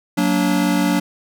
square chord, Gb augmented, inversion none, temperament just, 185 / 231.2 / 289.1 Hz, Gb3 / Bb3 / D4, 0 / -14 / -27 cents, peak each -20 / -23 / -19 dBFS, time 0.17-1 s, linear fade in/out 10 ms, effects none

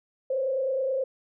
sine tone with frequency modulation, 530 Hz, C5, 22 cents sharp, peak -24 dBFS, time 0.3-1.04 s, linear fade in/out 5 ms, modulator 29.4 Hz, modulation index 0.74, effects none

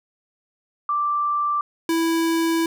sine / square tone pair in turn, 1174.7 / 329.6 Hz, D6 / E4, 0 / 0 cents, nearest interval octave + minor seventh, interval 2200 cents, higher first, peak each -19 dBFS, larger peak neither, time 0.89-1.61 / 1.89-2.66 s, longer second, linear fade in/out 2 ms, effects none

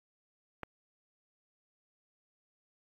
click, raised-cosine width 0.5 ms, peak -23 dBFS, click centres 0.633 s, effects AAC 32 kbps

